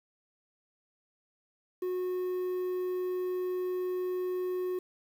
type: tone with quantisation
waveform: triangle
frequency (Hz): 364.9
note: F#4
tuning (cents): -24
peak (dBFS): -28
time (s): 1.82-4.79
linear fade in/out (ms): 5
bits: 9
effects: none